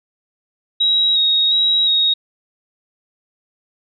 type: tone with vibrato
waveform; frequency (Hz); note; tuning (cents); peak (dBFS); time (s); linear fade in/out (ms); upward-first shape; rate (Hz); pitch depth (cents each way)
sine; 3802; A#7; +33; -12; 0.8-2.14; 10; square; 1.4; 19
effects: none